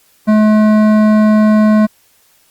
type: tone with hard clipping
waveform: sine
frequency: 214.2 Hz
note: A3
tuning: 46 cents flat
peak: -8 dBFS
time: 0.27-1.87 s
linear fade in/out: 20 ms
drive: 13 dB
effects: white hiss -52 dBFS RMS until 2.5 s + Opus 48 kbps